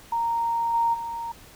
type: tone with level steps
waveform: sine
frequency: 928 Hz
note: A#5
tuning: 8 cents flat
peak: -22 / -19 / -29 dBFS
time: 0.12-1.32 s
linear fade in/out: 5 ms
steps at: 0.73 / 0.93 s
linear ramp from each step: 20 ms
effects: pink hiss -49 dBFS RMS until 1.55 s